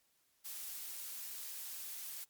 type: noise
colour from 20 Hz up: blue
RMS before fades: -45 dBFS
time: 0.44-2.25 s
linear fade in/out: 20 ms
effects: white hiss -75 dBFS RMS until 2.29 s + MP3 96 kbps